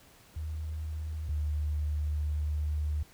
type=tone pair in turn; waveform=sine; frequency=77.78 / 75.03 Hz; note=D#2 / D2; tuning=0 / +38 cents; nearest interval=minor second; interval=62 cents; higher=first; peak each=-33 / -28 dBFS; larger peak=second; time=0.36-1.29 / 1.29-3.03 s; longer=second; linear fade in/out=5 ms; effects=pink hiss -58 dBFS RMS until 3.13 s